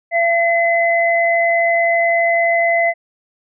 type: tone pair together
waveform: sine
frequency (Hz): 678.8 / 2033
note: F5 / B6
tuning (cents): -49 / +50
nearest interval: octave + perfect fifth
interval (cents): 1899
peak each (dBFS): -14 / -16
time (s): 0.11-2.94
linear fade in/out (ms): 50
effects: none